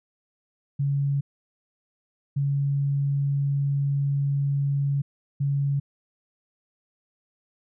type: tone bursts at uneven times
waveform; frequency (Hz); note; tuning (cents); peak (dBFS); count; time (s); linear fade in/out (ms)
sine; 140.4; C#3; +22; -21; 3; 0.79-1.21 / 2.36-5.02 / 5.4-5.8; 10
effects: none